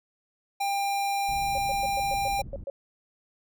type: tone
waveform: square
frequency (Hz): 797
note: G5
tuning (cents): +28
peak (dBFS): -26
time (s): 0.6-2.42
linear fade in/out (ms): 10
type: low-pass noise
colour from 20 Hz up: pink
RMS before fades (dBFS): -40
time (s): 1.28-2.64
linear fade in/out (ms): 5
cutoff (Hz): 160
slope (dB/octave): 12
type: tone bursts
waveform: sine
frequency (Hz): 554.4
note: C#5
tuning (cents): 0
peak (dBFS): -31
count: 9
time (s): 1.55-2.7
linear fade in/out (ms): 2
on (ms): 30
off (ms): 110
effects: none